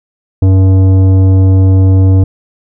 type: tone with tanh clipping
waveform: sine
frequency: 94.9 Hz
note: F#2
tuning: 44 cents sharp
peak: -5 dBFS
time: 0.42-2.24 s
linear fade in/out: 5 ms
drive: 12 dB
effects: none